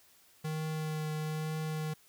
square tone with vibrato, 155.56 Hz, D#3, in tune, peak -34 dBFS, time 0.44-1.94 s, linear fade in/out 10 ms, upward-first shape triangle, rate 1.1 Hz, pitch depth 15 cents each way, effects white hiss -63 dBFS RMS until 2.08 s

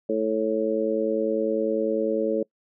harmonic tone, 110 Hz, A2, in tune, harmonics 2 / 3 / 4 / 5, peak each -30 / -28 / -25 / -26 dBFS, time 0.09-2.43 s, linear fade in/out 5 ms, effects noise-tail reverb RT60 0.1 s tail -25 dB re dry

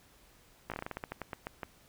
slowing click train, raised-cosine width 0.5 ms, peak -22 dBFS, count 15, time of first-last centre 0.7-1.632 s, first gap 17 ms, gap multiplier 1.19, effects pink hiss -62 dBFS RMS until 1.88 s

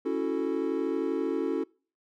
triangle chord, F# minor seventh, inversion second, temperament equal, 277.2 / 329.6 / 370 / 440 Hz, C#4 / E4 / F#4 / A4, 0 / 0 / 0 / 0 cents, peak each -30 dBFS, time 0.05-1.64 s, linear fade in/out 10 ms, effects noise-tail reverb RT60 0.4 s tail -25 dB re dry

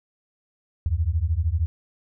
sine beating tone pair, 75.5 / 88.5 Hz, D2 / F2, +48 / +23 cents, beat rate 13 Hz, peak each -23 dBFS, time 0.86-1.66 s, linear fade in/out 0 ms, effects none

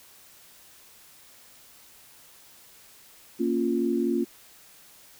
sine chord, Bb minor, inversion none, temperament equal, 233.1 / 277.2 / 349.2 Hz, Bb3 / Db4 / F4, 0 / 0 / 0 cents, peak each -27 / -28 / -26 dBFS, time 3.39-4.25 s, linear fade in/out 20 ms, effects white hiss -53 dBFS RMS until 5.19 s

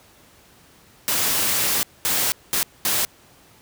white noise bursts at uneven times, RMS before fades -21 dBFS, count 4, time 1.08-1.83 / 2.05-2.32 / 2.53-2.63 / 2.85-3.05 s, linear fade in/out 0 ms, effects pink hiss -52 dBFS RMS until 3.61 s + high-pass 60 Hz 12 dB/octave

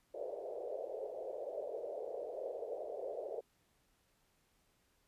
pink band-pass noise, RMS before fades -43 dBFS, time 0.14-3.41 s, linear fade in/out 5 ms, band 440 to 630 Hz, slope 48 dB/octave, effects pink hiss -75 dBFS RMS until 5.07 s + resampled to 32000 Hz

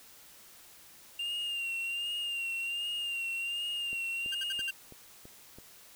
triangle tone with vibrato, 2787 Hz, F7, 4 cents flat, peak -31 dBFS, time 1.19-4.71 s, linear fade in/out 5 ms, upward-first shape sine, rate 1.3 Hz, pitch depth 41 cents each way
click train, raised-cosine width 2 ms, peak -36 dBFS, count 6, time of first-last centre 3.93-5.586 s, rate 3.02 Hz
sawtooth tone bursts, 1568 Hz, G6, in tune, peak -34 dBFS, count 5, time 4.32-4.704 s, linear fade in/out 5 ms, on 28 ms, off 61 ms
effects white hiss -55 dBFS RMS until 5.95 s

